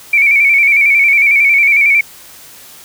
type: tone with vibrato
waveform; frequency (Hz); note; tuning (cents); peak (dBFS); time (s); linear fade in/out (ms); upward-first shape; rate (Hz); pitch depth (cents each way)
sine; 2281; C#7; +49; -6; 0.13-2.01; 5; square; 11; 50
effects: white hiss -37 dBFS RMS until 2.84 s